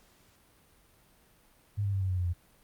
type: tone with pitch steps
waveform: sine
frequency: 102.4 / 99.66 / 96.99 / 94.39 / 91.86 / 89.4 / 87.01 Hz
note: G#2 / G2 / G2 / F#2 / F#2 / F2 / F2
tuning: -24 / +29 / -18 / +35 / -12 / +41 / -6 cents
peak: -27 dBFS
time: 1.77-2.337 s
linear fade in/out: 20 ms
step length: 81 ms
effects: pink hiss -63 dBFS RMS until 2.63 s + Opus 48 kbps